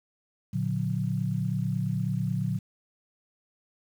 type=chord; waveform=sine; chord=Bb augmented; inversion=none; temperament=just; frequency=116.54 / 145.68 / 182.1 Hz; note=Bb2 / D3 / F#3; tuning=0 / -14 / -27 cents; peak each=-30 dBFS; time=0.53-2.59 s; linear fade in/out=10 ms; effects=9-bit